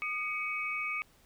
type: tone cluster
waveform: sine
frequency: 1228 / 2242 / 2543 Hz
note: D#6 / C#7 / D#7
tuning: -23 / +19 / +37 cents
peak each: -39 / -34 / -38 dBFS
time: 0.02-1.02 s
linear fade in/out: 0 ms
effects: pink hiss -64 dBFS RMS until 1.25 s